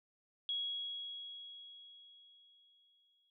sine tone with exponential decay, 3322 Hz, G#7, in tune, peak -34 dBFS, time 0.49-3.3 s, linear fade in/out 1 ms, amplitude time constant 610 ms, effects none

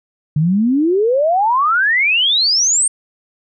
sine exponential sweep, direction up, 144.8 to 8870 Hz, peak -11 dBFS, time 0.36-2.88 s, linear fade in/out 5 ms, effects none

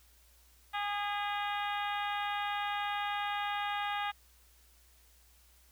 harmonic tone with a mistuned harmonic, 410 Hz, G#4, 22 cents flat, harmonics 2 / 3 / 4 / 5 / 6 / 7 / 8 / 9, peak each -35 / -39 / -41 / -43 / -45 / -46 / -47 / -48 dBFS, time 0.73-4.12 s, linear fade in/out 20 ms, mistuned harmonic 5, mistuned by -23 cents, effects added 60 Hz sine -63 dBFS peak until 5.71 s + white hiss -65 dBFS RMS until 5.71 s

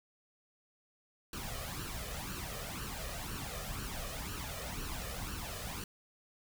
pink noise with flanger, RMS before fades -41 dBFS, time 1.33-5.84 s, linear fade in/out 2 ms, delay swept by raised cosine 0.69 to 1.69 ms, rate 2 Hz, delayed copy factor +0.65, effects none

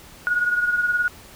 sine beating tone pair, 1447 / 1466 Hz, F#6 / F#6, -39 / -16 cents, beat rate 19 Hz, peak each -19 / -26 dBFS, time 0.27-1.08 s, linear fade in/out 0 ms, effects pink hiss -45 dBFS RMS until 1.35 s

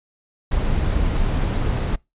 brown noise, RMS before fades -20 dBFS, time 0.51-1.96 s, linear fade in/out 10 ms, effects noise-tail reverb RT60 0.2 s tail -24 dB re dry + resampled to 8000 Hz

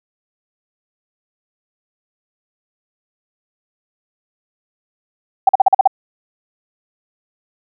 sine tone bursts, 771 Hz, G5, 29 cents flat, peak -4 dBFS, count 7, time 5.47-5.875 s, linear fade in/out 5 ms, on 21 ms, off 43 ms, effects none

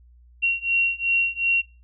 sine beating tone pair, 2742 / 2744.7 Hz, F7 / F7, -32 / -31 cents, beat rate 2.7 Hz, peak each -23 / -22 dBFS, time 0.42-1.62 s, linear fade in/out 20 ms, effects noise-tail reverb RT60 0.3 s tail -22 dB re dry + added 60 Hz sine -49 dBFS peak until 1.83 s

